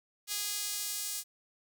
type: tone with high-pass filter sweep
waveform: sawtooth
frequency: 411.9 Hz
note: G#4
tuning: 14 cents flat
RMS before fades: -36 dBFS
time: 0.27-1.24 s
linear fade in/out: 50 ms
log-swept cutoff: 4400 to 6800 Hz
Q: 0.76
effects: none